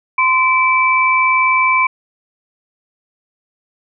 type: tone pair together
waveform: sine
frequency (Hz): 1033 / 2319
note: C6 / D7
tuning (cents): -22 / -22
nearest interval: octave + major second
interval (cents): 1400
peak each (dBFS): -13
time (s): 0.18-1.87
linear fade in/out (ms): 5
effects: none